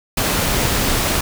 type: noise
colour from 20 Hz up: pink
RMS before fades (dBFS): -18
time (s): 0.17-1.21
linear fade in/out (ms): 5
effects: none